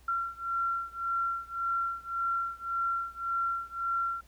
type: beating tone pair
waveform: sine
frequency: 1366 / 1367.8 Hz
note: F6 / F6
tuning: -39 / -36 cents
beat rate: 1.8 Hz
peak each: -32 / -33 dBFS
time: 0.08-4.21 s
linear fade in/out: 5 ms
effects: added 60 Hz sine -57 dBFS peak until 4.27 s + pink hiss -63 dBFS RMS until 4.27 s